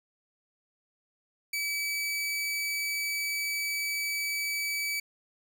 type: tone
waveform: sawtooth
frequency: 2294 Hz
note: D7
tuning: 41 cents flat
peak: -26 dBFS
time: 1.53-5 s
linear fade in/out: 5 ms
effects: none